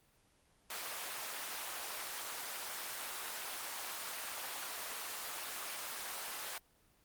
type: high-pass noise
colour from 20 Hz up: pink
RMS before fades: -42 dBFS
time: 0.7-6.58 s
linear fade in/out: 2 ms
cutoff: 810 Hz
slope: 12 dB/octave
effects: pink hiss -70 dBFS RMS until 7.04 s + Opus 24 kbps